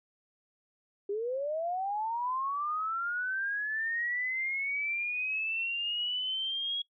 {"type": "linear sweep", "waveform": "sine", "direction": "up", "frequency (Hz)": [392, 3322], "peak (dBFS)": -30, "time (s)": [1.09, 6.82], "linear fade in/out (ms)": 5, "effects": ["noise-tail reverb RT60 0.1 s tail -22 dB re dry"]}